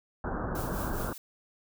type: low-pass noise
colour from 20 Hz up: pink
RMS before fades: -33 dBFS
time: 0.24-1.13 s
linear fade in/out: 2 ms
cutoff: 1600 Hz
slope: 96 dB/octave
type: noise with tremolo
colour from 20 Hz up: blue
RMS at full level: -41 dBFS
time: 0.55-1.18 s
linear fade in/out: 2 ms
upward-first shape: triangle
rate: 4.8 Hz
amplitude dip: 60%
effects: none